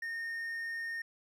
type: tone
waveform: triangle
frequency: 1836 Hz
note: A#6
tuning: 27 cents flat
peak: -34 dBFS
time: 0.02-1.02 s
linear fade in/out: 5 ms
effects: none